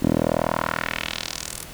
10% pulse tone with band-pass filter sweep, 40.43 Hz, E1, 33 cents flat, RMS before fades -25 dBFS, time 0.02-1.65 s, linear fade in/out 10 ms, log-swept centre 290 to 11000 Hz, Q 1.7, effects pink hiss -40 dBFS RMS until 1.73 s

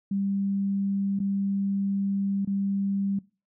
sine tone with dropouts, 197.5 Hz, G3, 13 cents sharp, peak -24 dBFS, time 0.11-3.19 s, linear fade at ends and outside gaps 5 ms, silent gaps 1.191-1.2 / 2.45-2.473 s, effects noise-tail reverb RT60 0.3 s tail -21 dB re dry

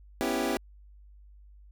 25% pulse chord, C# half-diminished seventh, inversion third, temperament equal, 246.9 / 277.2 / 329.6 / 392 Hz, B3 / C#4 / E4 / G4, 0 / 0 / 0 / 0 cents, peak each -29 dBFS, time 0.21-0.57 s, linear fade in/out 0 ms, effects added 50 Hz sine -50 dBFS peak until 1.71 s

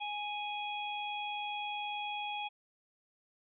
harmonic tone, 830.6 Hz, G#5, in tune, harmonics 1 / 3 / 4, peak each -38 / -41 / -43 dBFS, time 0-2.49 s, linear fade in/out 20 ms, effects none

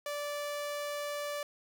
sawtooth tone, 583 Hz, D5, 13 cents flat, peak -31 dBFS, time 0.06-1.43 s, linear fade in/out 2 ms, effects none

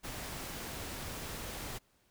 pink noise, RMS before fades -42 dBFS, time 0.03-1.79 s, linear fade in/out 20 ms, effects pink hiss -71 dBFS RMS until 2.1 s

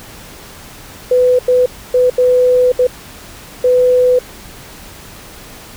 sine tone bursts at uneven times, 500 Hz, B4, 21 cents sharp, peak -7 dBFS, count 6, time 1.11-1.39 / 1.48-1.66 / 1.94-2.1 / 2.18-2.72 / 2.79-2.87 / 3.64-4.19 s, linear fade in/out 5 ms, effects pink hiss -35 dBFS RMS until 5.76 s

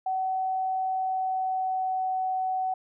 sine tone with pitch glide, 755 to 750.7 Hz, F#5 to F#5, +35 to +25 cents, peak -25 dBFS, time 0.06-2.74 s, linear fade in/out 5 ms, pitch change -10 cents, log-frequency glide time 0.93-2.16 s, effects none

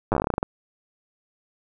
slowing click train, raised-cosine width 1 ms, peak -8 dBFS, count 14, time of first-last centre 0.12-0.429 s, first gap 9 ms, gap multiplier 1.15, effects none

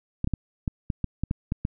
clicks, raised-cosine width 5 ms, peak -13 dBFS, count 10, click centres 0.244 / 0.274 / 0.337 / 0.678 / 0.902 / 1.043 / 1.236 / 1.311 / 1.521 / 1.651 s, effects none

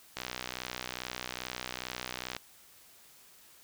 click train, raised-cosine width 0.2 ms, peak -18 dBFS, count 138, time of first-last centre 0.17-2.366 s, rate 62.4 Hz, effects white hiss -58 dBFS RMS until 3.63 s

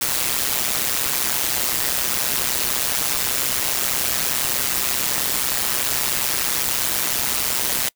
white noise with amplitude modulation, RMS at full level -18 dBFS, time 0.01-7.89 s, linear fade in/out 5 ms, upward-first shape sine, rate 130 Hz, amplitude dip 85%, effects noise-tail reverb RT60 0.1 s tail -25 dB re dry

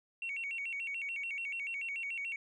sine tone with vibrato, 2472 Hz, D#7, 12 cents flat, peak -35 dBFS, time 0.22-2.36 s, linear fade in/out 2 ms, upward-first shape square, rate 6.9 Hz, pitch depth 170 cents each way, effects tanh soft clip ceiling -31 dBFS

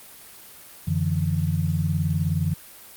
sine tone cluster, 91.1 / 147.6 / 166.9 Hz, F#2 / D3 / E3, -26 / +9 / +22 cents, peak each -25 dBFS, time 0.87-2.54 s, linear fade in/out 10 ms, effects white hiss -45 dBFS RMS until 2.96 s + Opus 32 kbps

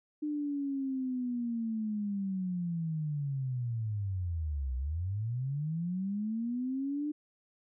sine linear two-way sweep, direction down then up, 302.2 to 61.74 to 302.2 Hz, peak -31 dBFS, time 0.22-7.12 s, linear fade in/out 10 ms, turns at 4.76 s, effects none

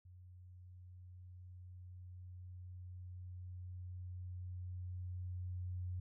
sine tone with level ramp, 90.4 Hz, F#2, 40 cents flat, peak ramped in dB -55 to -39 dBFS, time 0.05-6 s, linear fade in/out 5 ms, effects none

